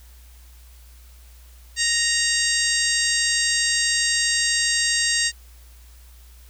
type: harmonic tone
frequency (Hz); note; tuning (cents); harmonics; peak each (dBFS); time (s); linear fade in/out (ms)
932.3; A#5; 0; 2 / 3 / 4 / 5 / 6 / 7 / 8 / 9; -24 / -29 / -29 / -25 / -29 / -29 / -27 / -28; 1.76-5.32; 50
effects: added 60 Hz sine -44 dBFS peak until 6.49 s + white hiss -54 dBFS RMS until 6.49 s